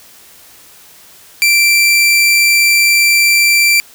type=tone; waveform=sawtooth; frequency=2349 Hz; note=D7; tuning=in tune; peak=-4 dBFS; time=1.42-3.8 s; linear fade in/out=0 ms; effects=white hiss -41 dBFS RMS until 3.94 s